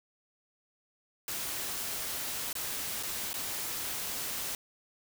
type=noise with dropouts; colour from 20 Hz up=white; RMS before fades=-36 dBFS; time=1.28-4.55 s; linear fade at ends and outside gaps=1 ms; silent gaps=2.529-2.553 / 3.028-3.033 / 3.331-3.341 s; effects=none